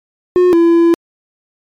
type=tone pair in turn; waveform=triangle; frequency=360 / 337.2 Hz; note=F#4 / E4; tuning=-47 / +39 cents; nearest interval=minor second; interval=114 cents; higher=first; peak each=-4 dBFS; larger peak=neither; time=0.36-0.53 / 0.53-0.94 s; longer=second; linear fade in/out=0 ms; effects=MP3 64 kbps